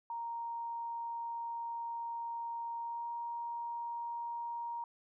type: tone with pitch glide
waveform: sine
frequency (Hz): 932.3 to 939.3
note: A#5 to A#5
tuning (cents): 0 to +13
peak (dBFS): -37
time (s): 0.1-4.84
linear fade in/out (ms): 2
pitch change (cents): +13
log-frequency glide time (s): 2.8-3.09
effects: none